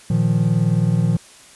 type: chord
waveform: triangle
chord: Bb suspended fourth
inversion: none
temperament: equal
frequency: 116.54 / 155.56 / 174.61 Hz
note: Bb2 / Eb3 / F3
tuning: 0 / 0 / 0 cents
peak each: -17 dBFS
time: 0.1-1.17 s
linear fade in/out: 5 ms
effects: white hiss -45 dBFS RMS until 1.55 s + resampled to 24000 Hz